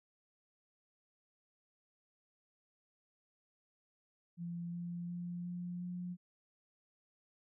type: tone with pitch steps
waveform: sine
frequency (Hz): 171.7 / 173.29 / 174.9 / 176.53 / 178.17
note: F3 / F3 / F3 / F3 / F3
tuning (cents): -29 / -13 / +3 / +19 / +35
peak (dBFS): -39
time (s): 4.37-6.17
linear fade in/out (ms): 50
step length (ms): 360
effects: none